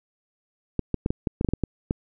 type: clicks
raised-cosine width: 3 ms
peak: -10 dBFS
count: 11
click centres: 0.793 / 0.943 / 1.061 / 1.105 / 1.272 / 1.411 / 1.447 / 1.488 / 1.536 / 1.637 / 1.909 s
effects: none